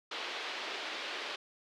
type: band-pass noise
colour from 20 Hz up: white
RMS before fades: -40 dBFS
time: 0.11-1.36 s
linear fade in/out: 5 ms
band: 320 to 3900 Hz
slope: 24 dB/octave
effects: none